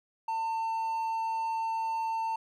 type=tone; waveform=triangle; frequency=899 Hz; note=A5; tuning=37 cents sharp; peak=-27 dBFS; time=0.28-2.36 s; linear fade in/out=5 ms; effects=none